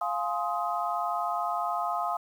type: chord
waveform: sine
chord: F minor seventh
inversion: none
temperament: just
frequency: 698.5 / 838.1 / 1047.7 / 1257.2 Hz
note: F5 / Ab5 / C6 / Eb6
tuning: 0 / +16 / +2 / +18 cents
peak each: -31 / -34 / -34 / -32 dBFS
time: 0.01-2.17 s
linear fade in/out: 5 ms
effects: 9-bit